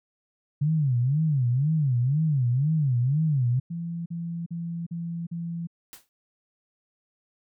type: tone with vibrato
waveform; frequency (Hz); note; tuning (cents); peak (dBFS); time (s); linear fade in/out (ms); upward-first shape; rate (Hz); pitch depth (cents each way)
sine; 138.59; C#3; 0; -20; 0.61-3.6; 10; sine; 2; 250
type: tone bursts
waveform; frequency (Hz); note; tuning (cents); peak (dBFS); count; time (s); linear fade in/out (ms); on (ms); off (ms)
sine; 168.9; E3; +42; -29; 5; 3.7-5.672; 10; 360; 43
type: noise with exponential decay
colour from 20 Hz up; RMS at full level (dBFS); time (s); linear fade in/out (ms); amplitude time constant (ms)
white; -40; 5.93-6.09; 0; 33
effects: none